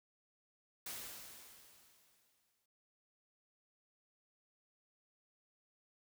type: noise with exponential decay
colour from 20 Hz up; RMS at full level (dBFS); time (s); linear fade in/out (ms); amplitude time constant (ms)
white; -44; 0.86-2.66; 5; 390
effects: none